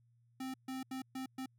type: tone bursts at uneven times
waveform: square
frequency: 261.6 Hz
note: C4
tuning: in tune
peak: -40 dBFS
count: 5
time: 0.4-0.54 / 0.68-0.83 / 0.91-1.02 / 1.15-1.26 / 1.38-1.46 s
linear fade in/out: 5 ms
effects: added 118 Hz sine -67 dBFS peak until 1.58 s